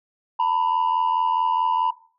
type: tone pair together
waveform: sine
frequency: 905.3 / 990 Hz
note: A5 / B5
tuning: +49 / +4 cents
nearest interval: major second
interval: 155 cents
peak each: -19 dBFS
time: 0.39-1.91 s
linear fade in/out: 10 ms
effects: noise-tail reverb RT60 0.4 s tail -18 dB re dry + tanh soft clip ceiling -15 dBFS